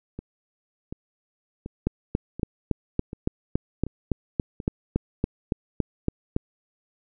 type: two click trains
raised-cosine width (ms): 3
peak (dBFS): -21 / -9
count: 7 / 17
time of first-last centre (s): 0.19-4.602 / 1.87-6.364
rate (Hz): 1.36 / 3.56
effects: none